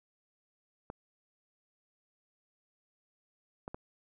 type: clicks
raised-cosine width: 1 ms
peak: -26 dBFS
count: 3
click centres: 0.901 / 3.679 / 3.745 s
effects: none